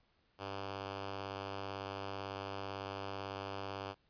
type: tone with notch filter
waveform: 5% pulse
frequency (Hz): 98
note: G2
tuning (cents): 0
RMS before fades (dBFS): -43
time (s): 0.38-3.95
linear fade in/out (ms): 50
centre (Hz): 220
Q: 2
effects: pink hiss -74 dBFS RMS until 4.09 s + resampled to 11025 Hz